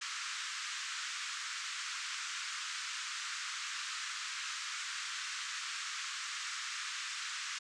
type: band-pass noise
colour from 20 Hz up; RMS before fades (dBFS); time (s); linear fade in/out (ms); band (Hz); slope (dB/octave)
pink; -41; 0.01-7.59; 10; 1200 to 7800; 48
effects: none